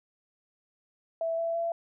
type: tone with pitch steps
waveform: sine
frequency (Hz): 659.3 / 666.6 / 673.9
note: E5 / E5 / E5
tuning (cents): 0 / +19 / +38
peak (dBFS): -27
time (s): 1.21-1.72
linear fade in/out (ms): 2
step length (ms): 170
effects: none